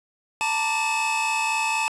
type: tone cluster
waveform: 45% pulse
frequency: 887 / 951 / 1170 / 2580 Hz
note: A5 / A#5 / D6 / E7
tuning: +14 / +34 / -7 / -38 cents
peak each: -25 / -34 / -34 / -25 dBFS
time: 0.41-1.88 s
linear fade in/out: 0 ms
effects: resampled to 22050 Hz + 9-bit